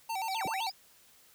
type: tone with vibrato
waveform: square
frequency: 830.6 Hz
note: G#5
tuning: in tune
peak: -33 dBFS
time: 0.09-0.7 s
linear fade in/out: 10 ms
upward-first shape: square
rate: 7.8 Hz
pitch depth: 140 cents each way
type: linear two-way sweep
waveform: sine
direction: down then up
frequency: 5274 to 98 to 5274 Hz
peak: -37 dBFS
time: 0.3-0.72 s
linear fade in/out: 20 ms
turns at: 0.46 s
effects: white hiss -61 dBFS RMS until 1.34 s